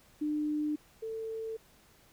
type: tone pair in turn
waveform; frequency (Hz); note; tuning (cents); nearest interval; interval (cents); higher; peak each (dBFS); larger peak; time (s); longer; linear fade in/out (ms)
sine; 300.6 / 445.8; D4 / A4; +40 / +23; perfect fifth; 683; second; -29 / -35; first; 0.21-0.76 / 1.02-1.57; neither; 10
effects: pink hiss -62 dBFS RMS until 2.12 s